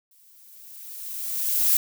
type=noise with exponential growth; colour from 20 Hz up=violet; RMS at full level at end=-18 dBFS; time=0.11-1.77 s; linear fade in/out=2 ms; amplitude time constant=360 ms; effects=none